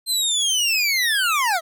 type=linear sweep; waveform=25% pulse; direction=down; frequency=4167 to 621 Hz; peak=-14 dBFS; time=0.06-1.61 s; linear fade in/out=50 ms; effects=none